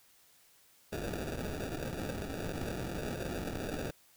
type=noise with sample-and-hold; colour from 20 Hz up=white; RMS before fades=-38 dBFS; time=0.92-3.91 s; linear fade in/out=10 ms; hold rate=1050 Hz; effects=white hiss -64 dBFS RMS until 4.16 s